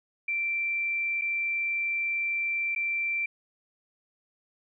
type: tone with dropouts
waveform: sine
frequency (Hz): 2349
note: D7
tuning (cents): 0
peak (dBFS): -26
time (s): 0.28-3.26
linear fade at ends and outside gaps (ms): 5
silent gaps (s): 1.213-1.218 / 2.75-2.76
effects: none